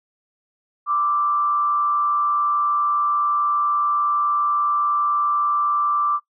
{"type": "tone with frequency modulation", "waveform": "sine", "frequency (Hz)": 1174.7, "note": "D6", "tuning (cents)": 0, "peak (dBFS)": -17, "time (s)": [0.86, 6.2], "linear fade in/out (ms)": 50, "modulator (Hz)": 147, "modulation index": 0.33, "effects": ["noise-tail reverb RT60 0.1 s tail -18 dB re dry"]}